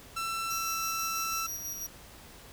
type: tone with pitch glide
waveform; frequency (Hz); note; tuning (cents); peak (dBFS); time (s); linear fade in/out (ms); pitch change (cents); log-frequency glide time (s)
sawtooth; 1340 to 1332.3; E6 to E6; +28 to +18; -28; 0.16-1.47; 10; -10; 0.55-0.74
type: tone with tremolo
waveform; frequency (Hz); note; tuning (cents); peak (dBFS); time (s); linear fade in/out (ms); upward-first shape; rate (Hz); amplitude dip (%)
sawtooth; 5750; F8; +50; -32; 0.5-1.87; 10; square; 6.1; 35
effects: pink hiss -51 dBFS RMS until 2.52 s